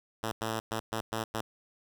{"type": "tone bursts at uneven times", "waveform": "5% pulse", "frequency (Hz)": 111.2, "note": "A2", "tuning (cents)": 19, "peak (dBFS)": -20, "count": 6, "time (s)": [[0.23, 0.32], [0.41, 0.6], [0.71, 0.8], [0.92, 1.01], [1.12, 1.24], [1.34, 1.41]], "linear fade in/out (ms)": 5, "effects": []}